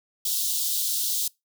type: high-pass noise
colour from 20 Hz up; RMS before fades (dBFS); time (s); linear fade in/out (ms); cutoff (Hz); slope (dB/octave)
white; -26; 0.25-1.28; 5; 3300; 48
effects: noise-tail reverb RT60 0.2 s tail -24 dB re dry